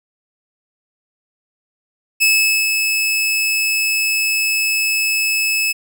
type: tone with ADSR envelope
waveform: sawtooth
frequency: 2600 Hz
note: E7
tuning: 24 cents flat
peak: -7 dBFS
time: 2.2-5.73 s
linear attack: 24 ms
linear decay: 440 ms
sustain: -5 dB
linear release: 18 ms
effects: none